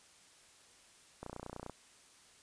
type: click train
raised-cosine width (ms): 1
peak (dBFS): -29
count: 15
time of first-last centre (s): 1.23-1.697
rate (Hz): 30
effects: white hiss -62 dBFS RMS until 2.42 s + resampled to 22050 Hz